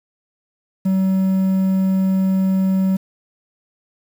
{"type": "tone with quantisation", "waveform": "triangle", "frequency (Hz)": 190, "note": "F#3", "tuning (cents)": 46, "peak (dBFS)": -12, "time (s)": [0.85, 2.97], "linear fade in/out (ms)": 10, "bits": 7, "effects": []}